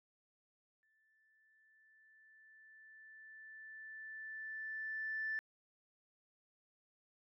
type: tone with exponential growth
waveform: sine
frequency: 1760 Hz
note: A6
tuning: in tune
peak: -35 dBFS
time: 0.83-5.39 s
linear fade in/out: 0 ms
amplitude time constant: 990 ms
effects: tanh soft clip ceiling -31 dBFS